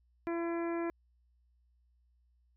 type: harmonic tone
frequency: 337.5 Hz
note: E4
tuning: 41 cents sharp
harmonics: 1 / 2 / 3 / 4 / 5 / 6 / 7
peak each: -33 / -41 / -44 / -49 / -49 / -52 / -52 dBFS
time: 0.27-0.9 s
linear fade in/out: 0 ms
effects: added 60 Hz sine -67 dBFS peak until 2.56 s